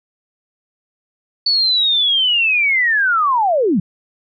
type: linear sweep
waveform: sine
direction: down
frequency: 4497 to 156.5 Hz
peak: -12 dBFS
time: 1.46-3.8 s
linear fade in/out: 5 ms
effects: none